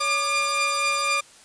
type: tone cluster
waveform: sawtooth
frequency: 562 / 1198 / 2400 Hz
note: C#5 / D6 / D7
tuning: +24 / +34 / +37 cents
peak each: -28 / -20 / -22 dBFS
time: 0-1.21 s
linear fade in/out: 10 ms
effects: white hiss -50 dBFS RMS until 1.44 s + resampled to 22050 Hz